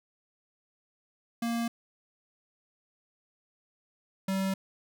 square tone pair in turn, 233.1 / 192.29 Hz, A#3 / G3, 0 / -33 cents, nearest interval minor third, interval 333 cents, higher first, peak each -29 / -28 dBFS, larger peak second, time 1.42-1.68 / 4.28-4.54 s, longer neither, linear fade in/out 5 ms, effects none

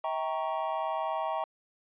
triangle chord, E diminished seventh, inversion none, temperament equal with one note detuned, 643.1 / 784 / 932.3 / 1108.7 Hz, E5 / G5 / Bb5 / Db6, -43 / 0 / 0 / 0 cents, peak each -32 / -33 / -33 / -35 dBFS, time 0.04-1.44 s, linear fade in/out 2 ms, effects resampled to 8000 Hz

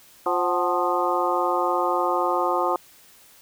harmonic tone with a mistuned harmonic, 176.2 Hz, F3, 16 cents sharp, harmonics 2 / 3 / 4 / 5 / 6 / 7, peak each -27 / -27 / -27 / -27 / -27 / -27 dBFS, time 0.26-2.76 s, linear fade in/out 2 ms, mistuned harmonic 4, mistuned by +79 cents, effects white hiss -52 dBFS RMS until 3.41 s

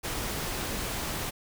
pink noise, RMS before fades -33 dBFS, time 0.03-1.31 s, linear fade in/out 20 ms, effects none

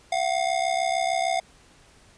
square ring-modulated tone, 713 Hz, F5, 36 cents sharp, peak -20 dBFS, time 0.12-1.4 s, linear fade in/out 2 ms, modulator 33.3 Hz, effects pink hiss -55 dBFS RMS until 2.17 s + resampled to 22050 Hz

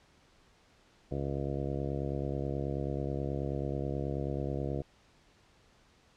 harmonic tone, 69.3 Hz, C#2, in tune, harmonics 1 / 2 / 3 / 4 / 5 / 6 / 7 / 8 / 9 / 10, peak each -39 / -36 / -43 / -41 / -40 / -43 / -41 / -48 / -44 / -49 dBFS, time 1.11-4.82 s, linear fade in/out 5 ms, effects pink hiss -64 dBFS RMS until 6.16 s + low-pass 6000 Hz 12 dB/octave

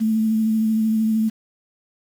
sine tone with vibrato, 220 Hz, A3, in tune, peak -16 dBFS, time 0-1.3 s, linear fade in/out 20 ms, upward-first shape sine, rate 13 Hz, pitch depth 20 cents each way, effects 7-bit

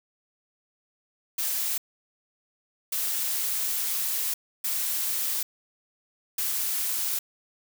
blue noise bursts at uneven times, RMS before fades -28 dBFS, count 4, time 1.38-1.78 / 2.92-4.34 / 4.64-5.43 / 6.38-7.19 s, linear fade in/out 5 ms, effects none

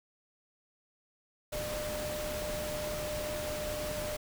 sine tone in noise, 603 Hz, D5, 46 cents sharp, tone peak -36 dBFS, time 1.52-4.17 s, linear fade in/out 10 ms, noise pink, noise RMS -39 dBFS, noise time 1.52-4.17 s, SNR 0 dB, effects none

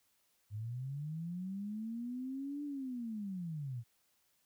sine linear two-way sweep, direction up then down, 100.5 to 293.7 to 111.6 Hz, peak -38 dBFS, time 0.5-3.84 s, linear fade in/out 50 ms, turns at 2.64 s, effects white hiss -75 dBFS RMS until 4.45 s

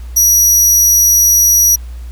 sawtooth tone, 5800 Hz, F#8, 35 cents flat, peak -4 dBFS, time 0.16-1.76 s, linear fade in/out 10 ms, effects added 60 Hz sine -24 dBFS peak until 2.11 s + pink hiss -45 dBFS RMS until 2.11 s

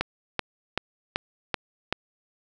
click train, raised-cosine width 0.3 ms, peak -8 dBFS, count 6, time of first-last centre 0.01-1.926 s, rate 2.61 Hz, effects none

